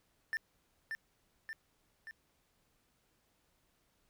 triangle tone with echo, 1782 Hz, A6, 22 cents sharp, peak -31 dBFS, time 0.33-0.37 s, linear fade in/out 0 ms, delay 580 ms, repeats 3, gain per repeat -4 dB, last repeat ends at 2.11 s, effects pink hiss -75 dBFS RMS until 4.09 s

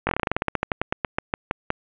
slowing click train, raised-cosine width 0.5 ms, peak -6 dBFS, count 22, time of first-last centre 0.07-1.704 s, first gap 20 ms, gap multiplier 1.12, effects resampled to 8000 Hz + 7-bit

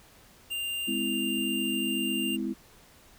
square tone, 2794 Hz, F7, in tune, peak -31 dBFS, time 0.5-2.37 s, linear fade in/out 20 ms
sine chord, Ab augmented, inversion none, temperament equal with one note detuned, 207.7 / 255.8 / 329.6 Hz, Ab3 / C4 / E4, 0 / -39 / 0 cents, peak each -33 dBFS, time 0.87-2.54 s, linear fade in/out 20 ms
effects pink hiss -56 dBFS RMS until 3.18 s

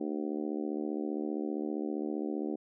harmonic tone, 75.2 Hz, D2, 42 cents sharp, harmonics 3 / 4 / 5 / 6 / 7 / 8 / 9 / 10, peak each -38 / -35 / -38 / -44 / -45 / -53 / -52 / -50 dBFS, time 0-2.56 s, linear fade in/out 10 ms, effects none

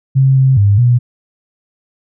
sine tone with pitch steps, 134 / 132.6 / 101.1 / 122 Hz, C3 / C3 / G#2 / B2, +42 / +23 / -46 / -21 cents, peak -6 dBFS, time 0.15-0.99 s, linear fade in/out 20 ms, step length 210 ms, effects none

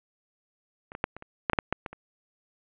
clicks, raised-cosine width 0.5 ms, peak -27 / -21 / -9 / -25 / -26 / -8 / -8 / -7 / -10 / -19 / -27 dBFS, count 11, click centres 0.919 / 0.951 / 1.041 / 1.166 / 1.224 / 1.498 / 1.533 / 1.588 / 1.726 / 1.862 / 1.93 s, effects resampled to 8000 Hz + 8-bit

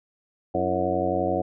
harmonic tone with a mistuned harmonic, 91.5 Hz, F#2, 19 cents flat, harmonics 1 / 2 / 3 / 4 / 5 / 6 / 7 / 8, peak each -34 / -33 / -32 / -29 / -31 / -28 / -30 / -28 dBFS, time 0.54-1.42 s, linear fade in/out 10 ms, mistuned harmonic 4, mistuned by -120 cents, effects none

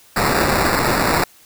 violet noise with sample-and-hold, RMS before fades -17 dBFS, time 0.16-1.24 s, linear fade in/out 5 ms, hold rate 3150 Hz, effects white hiss -49 dBFS RMS until 1.45 s

